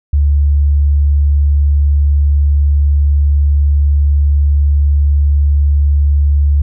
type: tone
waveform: sine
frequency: 72 Hz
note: D2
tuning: 34 cents flat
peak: -7 dBFS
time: 0.13-6.62 s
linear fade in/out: 5 ms
effects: none